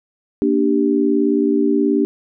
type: chord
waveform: sine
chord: G minor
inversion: first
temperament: just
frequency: 235.2 / 294 / 392 Hz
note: Bb3 / D4 / G4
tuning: +16 / +2 / 0 cents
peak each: -19 / -16 / -18 dBFS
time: 0.42-2.05 s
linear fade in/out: 0 ms
effects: none